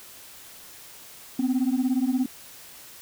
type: beating tone pair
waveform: sine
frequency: 248.4 / 265.4 Hz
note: B3 / C4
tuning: +10 / +25 cents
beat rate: 17 Hz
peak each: -22 dBFS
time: 1.39-2.26 s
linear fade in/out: 5 ms
effects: tanh soft clip ceiling -18 dBFS + white hiss -46 dBFS RMS until 3.01 s